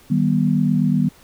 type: chord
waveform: sine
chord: Eb augmented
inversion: none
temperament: just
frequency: 155.56 / 194.45 / 243.1 Hz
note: Eb3 / G3 / B3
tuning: 0 / -14 / -27 cents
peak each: -19 dBFS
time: 0.1-1.09 s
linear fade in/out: 10 ms
effects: pink hiss -50 dBFS RMS until 1.23 s